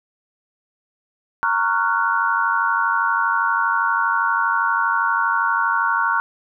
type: chord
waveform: sine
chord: Gb major seventh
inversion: first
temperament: just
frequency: 925 / 1110 / 1387.5 / 1480 Hz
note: Bb5 / Db6 / F6 / Gb6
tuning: -14 / +2 / -12 / 0 cents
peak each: -22 dBFS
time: 1.43-6.2 s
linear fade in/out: 0 ms
effects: none